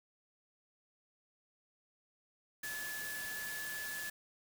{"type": "tone in noise", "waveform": "sine", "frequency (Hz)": 1720, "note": "A6", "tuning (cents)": -40, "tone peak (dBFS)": -41, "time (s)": [2.63, 4.1], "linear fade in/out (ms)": 5, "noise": "white", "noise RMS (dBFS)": -45, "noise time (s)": [2.63, 4.1], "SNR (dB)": 1, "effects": []}